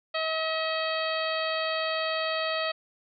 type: harmonic tone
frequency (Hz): 639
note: D#5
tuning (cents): +46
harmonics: 1 / 2 / 3 / 4 / 5 / 6 / 7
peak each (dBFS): -30 / -33 / -35 / -36 / -37 / -38 / -38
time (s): 0.14-2.72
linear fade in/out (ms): 10
effects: none